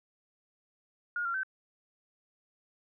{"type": "tone with pitch steps", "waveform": "sine", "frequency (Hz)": [1429, 1377, 1539], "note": ["F6", "F6", "G6"], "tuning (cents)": [39, -25, -32], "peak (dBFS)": -30, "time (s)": [1.16, 1.433], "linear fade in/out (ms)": 2, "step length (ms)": 91, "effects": []}